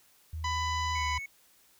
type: tone with pitch glide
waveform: sine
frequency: 79.5 to 74.61 Hz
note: D#2 to D2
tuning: +38 to +28 cents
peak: -34 dBFS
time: 0.33-1.19 s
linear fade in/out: 5 ms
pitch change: -110 cents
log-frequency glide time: 0.95-1.05 s
type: harmonic tone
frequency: 997 Hz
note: B5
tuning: 16 cents sharp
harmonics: 1 / 2 / 3 / 4 / 5 / 6 / 7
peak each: -31 / -37 / -41 / -43 / -45 / -47 / -48 dBFS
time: 0.44-1.18 s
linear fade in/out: 5 ms
type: tone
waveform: triangle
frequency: 2210 Hz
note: C#7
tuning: 6 cents flat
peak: -35 dBFS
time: 0.95-1.26 s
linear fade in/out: 5 ms
effects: white hiss -63 dBFS RMS until 1.79 s